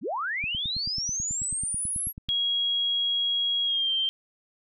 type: linear sweep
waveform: sine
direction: up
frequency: 139.2 to 11510 Hz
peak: -27 dBFS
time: 0.01-2.13 s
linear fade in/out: 50 ms
type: click train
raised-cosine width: 5 ms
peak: -26 dBFS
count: 18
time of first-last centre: 0.44-2.288 s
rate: 9.2 Hz
type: tone with pitch glide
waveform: sine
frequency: 3300 to 3146 Hz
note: G#7 to G7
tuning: -12 to +6 cents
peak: -23 dBFS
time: 2.29-4.09 s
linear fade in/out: 0 ms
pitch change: -82 cents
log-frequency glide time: 3.65-3.92 s
effects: none